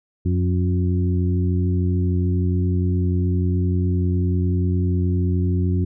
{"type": "harmonic tone with a mistuned harmonic", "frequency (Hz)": 89.9, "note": "F#2", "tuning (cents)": -49, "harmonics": [1, 2, 3, 4], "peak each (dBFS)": [-18, -24, -28, -30], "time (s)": [0.25, 5.85], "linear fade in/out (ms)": 10, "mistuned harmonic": 3, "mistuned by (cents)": 20, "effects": []}